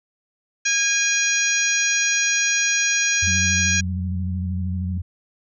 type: harmonic tone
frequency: 819 Hz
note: G#5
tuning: 24 cents flat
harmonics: 2 / 3 / 4 / 5 / 6 / 7 / 8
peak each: -23 / -23 / -30 / -30 / -34 / -24 / -24 dBFS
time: 0.65-3.81 s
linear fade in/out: 10 ms
type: tone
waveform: sine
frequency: 87.4 Hz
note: F2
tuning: 2 cents sharp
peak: -23 dBFS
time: 3.22-5.02 s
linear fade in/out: 10 ms
type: tone with vibrato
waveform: sine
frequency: 185 Hz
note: F#3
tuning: in tune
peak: -27 dBFS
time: 3.27-4.98 s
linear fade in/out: 5 ms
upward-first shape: square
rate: 13 Hz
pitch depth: 43 cents each way
effects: none